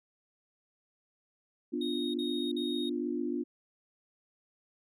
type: chord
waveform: sine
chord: B diminished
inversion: none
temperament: equal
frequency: 246.9 / 293.7 / 349.2 Hz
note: B3 / D4 / F4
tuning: 0 / 0 / 0 cents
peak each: -35 dBFS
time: 1.72-3.44 s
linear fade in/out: 20 ms
type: tone bursts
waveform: triangle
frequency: 3729 Hz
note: A#7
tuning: in tune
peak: -36 dBFS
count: 3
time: 1.81-2.894 s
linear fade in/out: 5 ms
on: 330 ms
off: 47 ms
effects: none